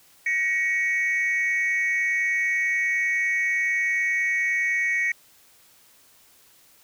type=tone pair together; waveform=sine; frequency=1899.4 / 2229 Hz; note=A#6 / C#7; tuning=+32 / +9 cents; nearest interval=minor third; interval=277 cents; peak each=-22 dBFS; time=0.26-5.12 s; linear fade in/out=5 ms; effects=tanh soft clip ceiling -17 dBFS + white hiss -56 dBFS RMS until 6.83 s